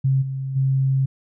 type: tone with level steps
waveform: sine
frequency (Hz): 134.1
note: C3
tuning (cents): +43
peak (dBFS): -15 / -24 / -16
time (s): 0.04-1.06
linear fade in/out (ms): 10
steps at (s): 0.21 / 0.55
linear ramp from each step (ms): 20
effects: none